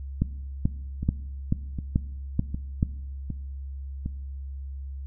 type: two click trains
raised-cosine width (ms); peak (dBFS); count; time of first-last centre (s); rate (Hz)
5; -18 / -9; 5 / 7; 1.03-4.06 / 0.22-2.829; 1.32 / 2.3
effects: noise-tail reverb RT60 1.0 s tail -19 dB re dry + added 68 Hz sine -33 dBFS peak until 5.06 s